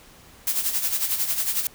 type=noise with tremolo; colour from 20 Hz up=blue; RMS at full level=-22 dBFS; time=0.47-1.67 s; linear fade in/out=2 ms; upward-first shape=sine; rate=11 Hz; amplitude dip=65%; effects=pink hiss -50 dBFS RMS until 1.74 s

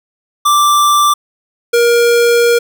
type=tone pair in turn; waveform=square; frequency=1174.7 / 472.8 Hz; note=D6 / A#4; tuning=0 / +24 cents; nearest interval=octave + major third; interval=1576 cents; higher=first; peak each=-8 dBFS; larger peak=neither; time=0.45-1.14 / 1.73-2.59 s; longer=second; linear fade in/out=10 ms; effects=none

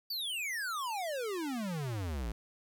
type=exponential sweep; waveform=square; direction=down; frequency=4699 to 51.91 Hz; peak=-35 dBFS; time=0.1-2.32 s; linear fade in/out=5 ms; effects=12-bit

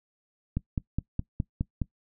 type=click train; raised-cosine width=5 ms; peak=-15 dBFS; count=7; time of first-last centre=0.57-1.817 s; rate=4.81 Hz; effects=noise-tail reverb RT60 0.1 s tail -21 dB re dry

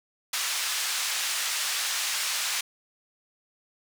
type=band-pass noise; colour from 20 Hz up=white; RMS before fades=-29 dBFS; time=0.33-2.61 s; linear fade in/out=5 ms; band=1200 to 7300 Hz; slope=12 dB/octave; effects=none

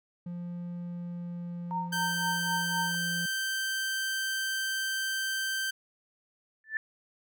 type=tone with pitch glide; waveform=triangle; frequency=174.61 to 172.7 Hz; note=F3 to F3; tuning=0 to -19 cents; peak=-33 dBFS; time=0.26-3.26 s; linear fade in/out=5 ms; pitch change=-19 cents; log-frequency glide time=0.72-2.27 s
type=tone with tremolo; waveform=sine; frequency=920 Hz; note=A#5; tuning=23 cents flat; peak=-28 dBFS; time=1.71-2.95 s; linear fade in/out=0 ms; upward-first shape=triangle; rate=3.9 Hz; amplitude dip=100%
type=tone; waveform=sawtooth; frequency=1559 Hz; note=G6; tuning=10 cents flat; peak=-26 dBFS; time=1.92-5.71 s; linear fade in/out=10 ms
type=tone with exponential growth; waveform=sine; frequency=1760 Hz; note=A6; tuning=in tune; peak=-24 dBFS; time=6.64-6.77 s; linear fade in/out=1 ms; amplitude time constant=28 ms
effects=none

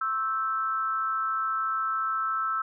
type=tone with amplitude modulation; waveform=sine; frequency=1318.5 Hz; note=E6; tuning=in tune; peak=-22 dBFS; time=0.01-2.62 s; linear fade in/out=5 ms; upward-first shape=sine; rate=234 Hz; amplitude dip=70%; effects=none

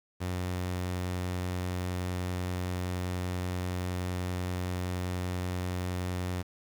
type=tone; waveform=sawtooth; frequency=90.5 Hz; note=F#2; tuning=38 cents flat; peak=-27 dBFS; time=0.2-6.43 s; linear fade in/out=20 ms; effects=9-bit

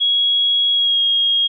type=tone with pitch glide; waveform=sine; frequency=3322 to 3265 Hz; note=G#7 to G#7; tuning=0 to -30 cents; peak=-13 dBFS; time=0-1.48 s; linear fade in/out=20 ms; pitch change=-30 cents; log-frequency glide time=0.72-1.01 s; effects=none

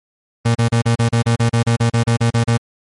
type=tone bursts; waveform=35% pulse; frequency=116.54 Hz; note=A#2; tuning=in tune; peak=-10 dBFS; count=16; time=0.45-2.575 s; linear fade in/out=10 ms; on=100 ms; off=35 ms; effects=MP3 48 kbps

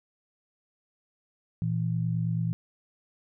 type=tone pair together; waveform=sine; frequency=116.3 / 165.48 Hz; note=A#2 / E3; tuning=-4 / +7 cents; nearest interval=tritone; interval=611 cents; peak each=-28 dBFS; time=1.62-2.53 s; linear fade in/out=0 ms; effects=none

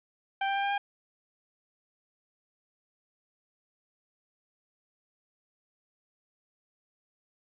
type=tone with pitch steps; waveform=sawtooth; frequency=784 / 789.5 / 794.9 / 800.5 / 806 Hz; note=G5 / G5 / G5 / G5 / G5; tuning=0 / +12 / +24 / +36 / +48 cents; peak=-23 dBFS; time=0.41-0.78 s; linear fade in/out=5 ms; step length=74 ms; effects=resampled to 8000 Hz + 10-bit

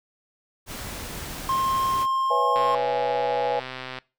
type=noise; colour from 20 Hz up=pink; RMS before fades=-35 dBFS; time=0.66-2.07 s; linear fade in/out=50 ms
type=tone with pitch glide; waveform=triangle; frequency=1062 to 1070 Hz; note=C6 to C6; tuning=+25 to +38 cents; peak=-19 dBFS; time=1.49-2.75 s; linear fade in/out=2 ms; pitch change=+13 cents; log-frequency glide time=2.28-2.35 s
type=chord; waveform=sine; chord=C# minor seventh; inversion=third; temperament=equal; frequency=493.9 / 554.4 / 659.3 / 830.6 Hz; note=B4 / C#5 / E5 / G#5; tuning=0 / 0 / 0 / 0 cents; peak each=-26 / -29 / -29 / -25 dBFS; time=2.3-3.6 s; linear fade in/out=10 ms
type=click train; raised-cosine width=0.3 ms; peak=-18 dBFS; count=185; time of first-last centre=2.56-3.986 s; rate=129 Hz
effects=noise-tail reverb RT60 0.3 s tail -22 dB re dry

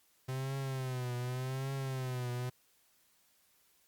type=tone with vibrato; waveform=45% pulse; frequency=129.3 Hz; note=C3; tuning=20 cents flat; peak=-35 dBFS; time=0.28-2.5 s; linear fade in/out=10 ms; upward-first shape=triangle; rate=0.86 Hz; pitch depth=100 cents each way; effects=white hiss -70 dBFS RMS until 3.87 s + Opus 48 kbps

